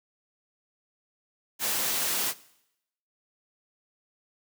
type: noise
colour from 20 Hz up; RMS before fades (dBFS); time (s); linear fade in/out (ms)
white; -28; 1.59-2.34; 50
effects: noise-tail reverb RT60 0.8 s tail -19 dB re dry + high-pass 150 Hz 12 dB/octave